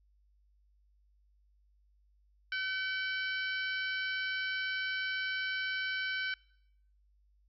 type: harmonic tone with a mistuned harmonic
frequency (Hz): 762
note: G5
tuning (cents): -49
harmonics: 2 / 3 / 4 / 5 / 6 / 7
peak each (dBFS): -34 / -40 / -42 / -47 / -49 / -50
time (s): 2.52-6.34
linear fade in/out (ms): 2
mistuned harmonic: 5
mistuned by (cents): +74
effects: noise-tail reverb RT60 0.8 s tail -25 dB re dry + added 50 Hz sine -65 dBFS peak until 7.48 s